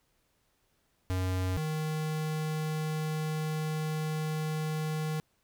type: tone pair in turn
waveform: square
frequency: 92.5 / 155.57 Hz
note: F#2 / D#3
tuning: 0 / 0 cents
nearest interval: major sixth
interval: 900 cents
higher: second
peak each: -29 / -31 dBFS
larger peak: first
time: 1.1-1.57 / 1.57-5.2 s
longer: second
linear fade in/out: 0 ms
effects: pink hiss -73 dBFS RMS until 5.43 s